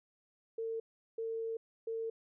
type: tone bursts at uneven times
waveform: sine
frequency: 452 Hz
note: A4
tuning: 47 cents sharp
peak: -35 dBFS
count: 3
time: 0.58-0.8 / 1.18-1.57 / 1.87-2.1 s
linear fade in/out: 5 ms
effects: none

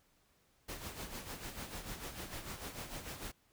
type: noise with tremolo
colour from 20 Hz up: pink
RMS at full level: -43 dBFS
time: 0.68-3.32 s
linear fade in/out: 10 ms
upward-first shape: sine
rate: 6.7 Hz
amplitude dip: 60%
effects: pink hiss -72 dBFS RMS until 3.52 s

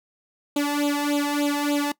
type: tone with flanger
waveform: sawtooth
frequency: 289.9 Hz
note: D4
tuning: 22 cents flat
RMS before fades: -23 dBFS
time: 0.56-1.92 s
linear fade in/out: 5 ms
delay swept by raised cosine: 0.27 to 1.15 ms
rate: 3.4 Hz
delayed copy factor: +0.95
effects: noise-tail reverb RT60 0.1 s tail -21 dB re dry

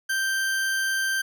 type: tone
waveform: 40% pulse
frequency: 1568 Hz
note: G6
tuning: in tune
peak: -22 dBFS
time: 0.09-1.22 s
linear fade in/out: 10 ms
effects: none

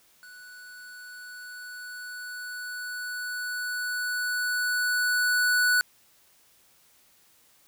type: tone with level ramp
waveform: square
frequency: 1480 Hz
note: F#6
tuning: in tune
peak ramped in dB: -46 to -20 dBFS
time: 0.23-5.81 s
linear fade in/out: 0 ms
effects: white hiss -61 dBFS RMS until 7.67 s

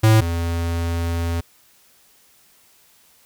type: tone pair in turn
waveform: square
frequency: 110 / 84.41 Hz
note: A2 / E2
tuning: 0 / +42 cents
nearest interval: perfect fourth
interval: 458 cents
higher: first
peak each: -11 / -21 dBFS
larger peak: first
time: 0.03-0.21 / 0.21-1.41 s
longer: second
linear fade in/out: 10 ms
effects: white hiss -55 dBFS RMS until 3.25 s

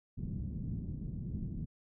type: low-pass noise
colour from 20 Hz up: white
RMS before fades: -39 dBFS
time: 0.17-1.66 s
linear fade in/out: 20 ms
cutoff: 200 Hz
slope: 24 dB/octave
effects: none

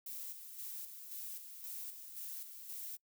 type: noise with tremolo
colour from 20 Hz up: violet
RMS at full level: -45 dBFS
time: 0.06-2.97 s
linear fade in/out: 5 ms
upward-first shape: square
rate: 1.9 Hz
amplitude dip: 50%
effects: noise-tail reverb RT60 0.1 s tail -24 dB re dry

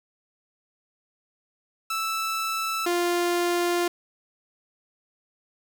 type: tone pair in turn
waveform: sawtooth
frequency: 1318.5 / 349.2 Hz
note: E6 / F4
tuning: 0 / 0 cents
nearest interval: octave + major seventh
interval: 2300 cents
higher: first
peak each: -22 / -18 dBFS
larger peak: second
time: 1.9-2.86 / 2.86-3.88 s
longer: second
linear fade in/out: 5 ms
effects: 8-bit

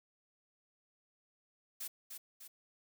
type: noise with echo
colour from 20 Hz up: blue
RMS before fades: -42 dBFS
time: 1.8-1.88 s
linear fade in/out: 10 ms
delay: 300 ms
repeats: 2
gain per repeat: -5 dB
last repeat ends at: 2.48 s
effects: none

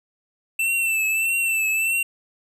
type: tone with vibrato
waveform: square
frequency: 2668 Hz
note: E7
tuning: 20 cents sharp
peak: -20 dBFS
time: 0.59-2.03 s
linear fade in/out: 5 ms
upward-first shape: triangle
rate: 1.6 Hz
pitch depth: 55 cents each way
effects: none

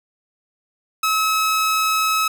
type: tone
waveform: sawtooth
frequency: 1288 Hz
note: E6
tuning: 41 cents flat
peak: -13 dBFS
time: 1.03-2.28 s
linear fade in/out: 5 ms
effects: none

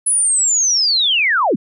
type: linear sweep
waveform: sine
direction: down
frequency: 10190 to 148.7 Hz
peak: -12 dBFS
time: 0.06-1.56 s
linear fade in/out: 10 ms
effects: none

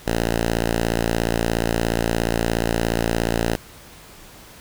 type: tone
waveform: 5% pulse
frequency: 57 Hz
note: A#1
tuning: 38 cents flat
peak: -8 dBFS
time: 0.06-3.56 s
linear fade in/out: 10 ms
effects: pink hiss -44 dBFS RMS until 4.6 s

